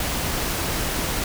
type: noise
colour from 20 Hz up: pink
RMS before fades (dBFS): -25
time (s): 0-1.24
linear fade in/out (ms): 2
effects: none